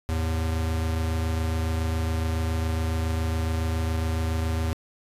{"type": "tone pair together", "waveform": "square", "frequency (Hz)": [80.41, 107.6], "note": ["E2", "A2"], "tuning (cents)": [-42, -38], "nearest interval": "perfect fourth", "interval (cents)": 504, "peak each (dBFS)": [-25, -33], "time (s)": [0.09, 4.73], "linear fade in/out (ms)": 0, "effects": ["resampled to 32000 Hz"]}